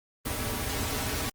pink noise with comb filter, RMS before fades -31 dBFS, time 0.25-1.3 s, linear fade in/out 10 ms, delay 5.7 ms, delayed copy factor -0.75, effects Opus 24 kbps

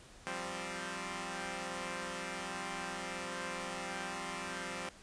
5% pulse chord, F suspended second, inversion none, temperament equal, 174.61 / 196 / 261.6 Hz, F3 / G3 / C4, 0 / 0 / 0 cents, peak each -32 dBFS, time 0.27-4.89 s, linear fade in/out 0 ms, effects pink hiss -57 dBFS RMS until 5.02 s + resampled to 22050 Hz

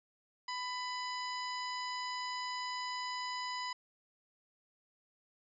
harmonic tone, 997 Hz, B5, 16 cents sharp, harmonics 1 / 2 / 3 / 4 / 5 / 7, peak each -39 / -44 / -49 / -51 / -44 / -54 dBFS, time 0.48-3.73 s, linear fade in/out 5 ms, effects none

